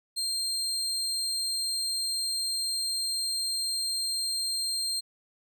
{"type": "tone", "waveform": "30% pulse", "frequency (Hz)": 4186, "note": "C8", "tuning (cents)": 0, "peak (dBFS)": -25, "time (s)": [0.16, 5.01], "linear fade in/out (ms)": 20, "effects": []}